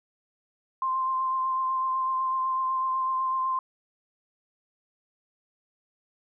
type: tone with vibrato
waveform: sine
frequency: 1046.5 Hz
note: C6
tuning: in tune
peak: -24 dBFS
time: 0.82-3.59 s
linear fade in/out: 2 ms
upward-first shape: triangle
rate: 8 Hz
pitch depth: 19 cents each way
effects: none